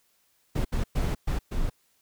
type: noise bursts at uneven times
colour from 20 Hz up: brown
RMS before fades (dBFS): -26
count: 5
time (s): 0.55-0.65 / 0.72-0.84 / 0.95-1.15 / 1.27-1.39 / 1.51-1.7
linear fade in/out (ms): 10
effects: white hiss -68 dBFS RMS until 2.01 s